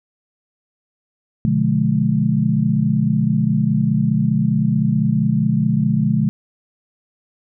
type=chord; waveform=sine; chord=B diminished seventh; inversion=none; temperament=just; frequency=123.47 / 148.16 / 177.8 / 213.4 Hz; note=B2 / D3 / F3 / Ab3; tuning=0 / +16 / +31 / +47 cents; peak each=-21 / -19 / -21 / -18 dBFS; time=1.45-6.29 s; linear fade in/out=0 ms; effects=none